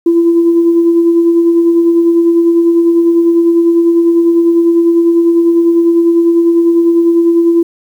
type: tone with tremolo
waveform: sine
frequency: 337.6 Hz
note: E4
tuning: 41 cents sharp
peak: -3 dBFS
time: 0.06-7.63 s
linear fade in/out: 5 ms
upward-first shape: sine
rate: 10 Hz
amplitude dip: 40%
effects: tanh soft clip ceiling 0 dBFS + 7-bit